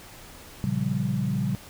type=chord; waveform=sine; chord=G half-diminished seventh; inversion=first; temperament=equal; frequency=116.54 / 138.59 / 174.61 / 196 Hz; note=Bb2 / Db3 / F3 / G3; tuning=0 / 0 / 0 / 0 cents; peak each=-30 / -28 / -31 / -28 dBFS; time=0.64-1.55 s; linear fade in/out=0 ms; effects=pink hiss -46 dBFS RMS until 1.69 s